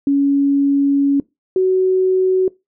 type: tone pair in turn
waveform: sine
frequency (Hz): 280 / 373.8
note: C#4 / F#4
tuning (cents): +18 / +18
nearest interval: perfect fourth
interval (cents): 500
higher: second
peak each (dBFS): -11 / -11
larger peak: neither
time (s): 0.07-1.2 / 1.56-2.48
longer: first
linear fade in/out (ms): 2
effects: noise-tail reverb RT60 0.2 s tail -21 dB re dry